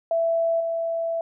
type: tone with level steps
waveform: sine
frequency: 664 Hz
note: E5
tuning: 12 cents sharp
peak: -19 / -23 dBFS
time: 0.11-1.21 s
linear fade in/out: 2 ms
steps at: 0.6 s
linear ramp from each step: 5 ms
effects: none